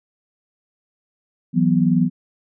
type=chord; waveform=sine; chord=E suspended second; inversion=none; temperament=equal; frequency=164.81 / 185 / 246.9 Hz; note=E3 / F#3 / B3; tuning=0 / 0 / 0 cents; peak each=-18 dBFS; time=1.53-2.1 s; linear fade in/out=50 ms; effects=none